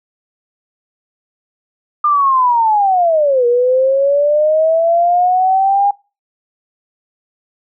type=linear two-way sweep; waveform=sine; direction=down then up; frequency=1210 to 474.9 to 813 Hz; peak=-9 dBFS; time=2.04-5.91 s; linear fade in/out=5 ms; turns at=3.46 s; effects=noise-tail reverb RT60 0.3 s tail -24 dB re dry